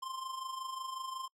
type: tone with amplitude modulation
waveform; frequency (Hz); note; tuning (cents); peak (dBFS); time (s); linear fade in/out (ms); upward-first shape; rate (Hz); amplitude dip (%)
square; 1049; C6; +4; -37; 0.02-1.28; 10; sine; 25.5; 60
effects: noise-tail reverb RT60 0.1 s tail -26 dB re dry + low-pass 11000 Hz 12 dB/octave